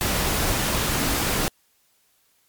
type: tone in noise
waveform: sine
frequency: 279.2 Hz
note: C#4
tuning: 13 cents sharp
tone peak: -31 dBFS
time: 0.96-1.2 s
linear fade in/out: 0 ms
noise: pink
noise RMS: -23 dBFS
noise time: 0.01-1.48 s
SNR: -11 dB
effects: white hiss -64 dBFS RMS until 2.48 s + MP3 96 kbps